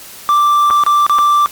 triangle tone with dropouts, 1174.7 Hz, D6, in tune, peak -6 dBFS, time 0.29-1.46 s, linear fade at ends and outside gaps 0 ms, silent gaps 0.702-0.708 / 0.837-0.864 / 1.065-1.096 / 1.185-1.189 s, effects white hiss -34 dBFS RMS until 1.51 s + Opus 48 kbps

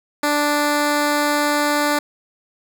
10% pulse tone, 293.7 Hz, D4, in tune, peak -8 dBFS, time 0.23-1.99 s, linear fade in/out 5 ms, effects none

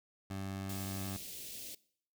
20% pulse tone with pitch glide, 96.9 to 96.29 Hz, G2 to G2, -20 to -30 cents, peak -34 dBFS, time 0.3-1.17 s, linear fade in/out 5 ms, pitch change -10 cents, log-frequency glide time 0.45-1.05 s
white band-stop noise, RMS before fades -46 dBFS, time 0.69-1.75 s, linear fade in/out 5 ms, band 550 to 2500 Hz, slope 24 dB/octave
effects noise-tail reverb RT60 0.6 s tail -21 dB re dry

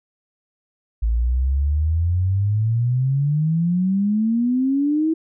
sine exponential sweep, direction up, 54.4 to 325.9 Hz, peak -16 dBFS, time 1.02-5.14 s, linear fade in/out 10 ms, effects none

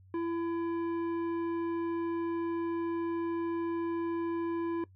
sine tone with tanh clipping, 335.8 Hz, E4, 32 cents sharp, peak -32 dBFS, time 0.14-4.84 s, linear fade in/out 2 ms, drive 11 dB, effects noise-tail reverb RT60 0.1 s tail -20 dB re dry + added 94 Hz sine -55 dBFS peak until 4.95 s

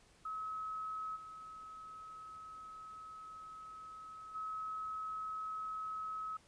sine tone with level steps, 1284 Hz, E6, 46 cents flat, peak -39 / -48 / -39 dBFS, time 0.25-6.37 s, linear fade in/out 5 ms, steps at 1.15 / 4.34 s, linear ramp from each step 20 ms, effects pink hiss -66 dBFS RMS until 6.47 s + resampled to 22050 Hz

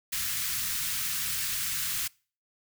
white band-stop noise, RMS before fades -31 dBFS, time 0.12-2.08 s, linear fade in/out 10 ms, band 180 to 1300 Hz, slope 24 dB/octave, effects noise-tail reverb RT60 0.4 s tail -25 dB re dry

